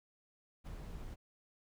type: noise with ADSR envelope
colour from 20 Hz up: brown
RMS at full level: -43 dBFS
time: 0.64-1.16 s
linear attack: 33 ms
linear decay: 4 ms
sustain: -3 dB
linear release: 30 ms
effects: none